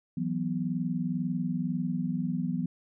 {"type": "chord", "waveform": "sine", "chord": "E suspended second", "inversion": "none", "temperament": "equal", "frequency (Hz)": [164.81, 185, 246.9], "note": ["E3", "F#3", "B3"], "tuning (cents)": [0, 0, 0], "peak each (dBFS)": -32, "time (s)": [0.17, 2.66], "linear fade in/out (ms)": 5, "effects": []}